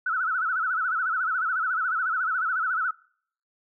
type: tone with vibrato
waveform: sine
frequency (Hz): 1396.9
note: F6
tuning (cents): 0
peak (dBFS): -23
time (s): 0.06-2.91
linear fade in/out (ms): 5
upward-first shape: sine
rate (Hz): 14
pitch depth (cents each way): 150
effects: noise-tail reverb RT60 0.6 s tail -24 dB re dry